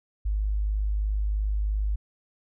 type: tone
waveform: sine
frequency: 51.5 Hz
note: G#1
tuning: 14 cents flat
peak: -23 dBFS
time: 0.25-1.96 s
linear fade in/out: 10 ms
effects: none